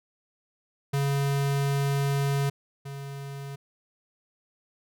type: tone pair in turn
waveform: square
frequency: 139.8 / 139.2 Hz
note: C#3 / C#3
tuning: +15 / +8 cents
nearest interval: unison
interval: 7 cents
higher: first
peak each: -24 / -36 dBFS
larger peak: first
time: 0.93-2.5 / 2.85-3.56 s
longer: first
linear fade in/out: 10 ms
effects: none